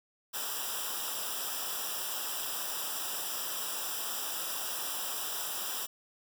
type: noise with comb filter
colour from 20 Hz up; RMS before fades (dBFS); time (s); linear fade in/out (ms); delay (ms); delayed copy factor
white; -36; 0.33-5.87; 20; 0.46; -0.95
effects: none